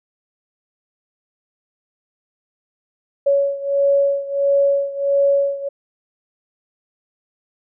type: beating tone pair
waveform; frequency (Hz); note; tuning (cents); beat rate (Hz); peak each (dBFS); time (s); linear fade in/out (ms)
sine; 559 / 560.5; C#5 / C#5; +14 / +19; 1.5; -16 / -19; 3.26-5.69; 10
effects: none